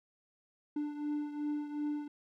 triangle beating tone pair, 295.2 / 297.9 Hz, D4 / D4, +9 / +25 cents, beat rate 2.7 Hz, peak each -33 / -39 dBFS, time 0.76-2.08 s, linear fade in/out 5 ms, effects none

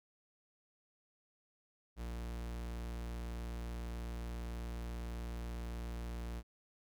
45% pulse tone, 58.3 Hz, A#1, 1 cent sharp, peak -40 dBFS, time 1.96-6.43 s, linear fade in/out 50 ms, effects none

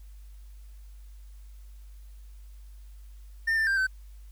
triangle tone with pitch steps, 1808 / 1781 / 1585 / 1531 Hz, A6 / A6 / G6 / G6, +47 / +21 / +19 / -41 cents, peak -21 dBFS, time 3.47-3.87 s, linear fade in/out 10 ms, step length 100 ms, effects added 50 Hz sine -44 dBFS peak until 4.31 s + white hiss -65 dBFS RMS until 4.31 s

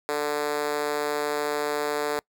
5% pulse tone with high-pass filter, 147.7 Hz, D3, 10 cents sharp, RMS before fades -27 dBFS, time 0.09-2.19 s, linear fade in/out 0 ms, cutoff 410 Hz, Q 3.2, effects noise-tail reverb RT60 0.1 s tail -25 dB re dry

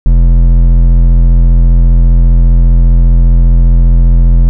sine tone with hard clipping, 42.54 Hz, F1, 45 cents flat, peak -4 dBFS, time 0.06-4.49 s, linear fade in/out 0 ms, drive 9 dB, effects none

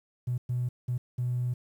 triangle tone bursts at uneven times, 123.47 Hz, B2, in tune, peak -23 dBFS, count 4, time 0.27-0.38 / 0.49-0.69 / 0.88-0.98 / 1.18-1.54 s, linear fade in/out 10 ms, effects tanh soft clip ceiling -24 dBFS + 10-bit

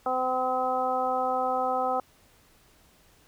harmonic tone, 256.1 Hz, C4, 37 cents flat, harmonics 1 / 2 / 3 / 4 / 5, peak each -38 / -30 / -27 / -35 / -31 dBFS, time 0.06-2 s, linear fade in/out 2 ms, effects pink hiss -60 dBFS RMS until 3.27 s

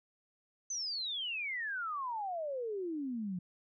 sine exponential sweep, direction down, 6250 to 173.2 Hz, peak -35 dBFS, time 0.7-3.39 s, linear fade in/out 5 ms, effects none

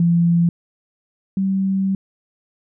sine tone pair in turn, 170.4 / 192.75 Hz, F3 / G3, -42 / -29 cents, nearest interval major second, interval 213 cents, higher second, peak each -12 / -16 dBFS, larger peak first, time 0-0.49 / 1.37-1.95 s, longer second, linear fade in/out 2 ms, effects none

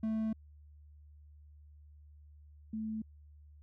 triangle / sine tone pair in turn, 220 / 218.7 Hz, A3 / A3, 0 / -10 cents, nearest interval unison, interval 10 cents, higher first, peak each -29 / -35 dBFS, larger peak first, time 0.03-0.33 / 2.73-3.02 s, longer first, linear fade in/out 5 ms, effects added 74 Hz sine -54 dBFS peak until 3.62 s

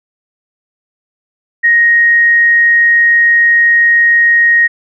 sine tone, 1873 Hz, A#6, 8 cents sharp, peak -5 dBFS, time 1.63-4.68 s, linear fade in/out 20 ms, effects none

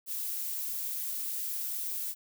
violet noise, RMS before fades -35 dBFS, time 0.06-2.15 s, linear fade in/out 50 ms, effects none

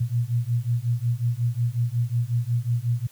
sine beating tone pair, 116.54 / 122.04 Hz, A#2 / B2, 0 / -20 cents, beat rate 5.5 Hz, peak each -24 dBFS, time 0-3.07 s, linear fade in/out 10 ms, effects white hiss -54 dBFS RMS until 3.11 s + high-pass 60 Hz 12 dB/octave

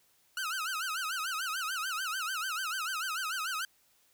sawtooth tone with vibrato, 1397 Hz, F6, in tune, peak -29 dBFS, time 0.37-3.65 s, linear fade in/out 2 ms, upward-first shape sine, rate 6.8 Hz, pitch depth 200 cents each way, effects white hiss -68 dBFS RMS until 4.13 s

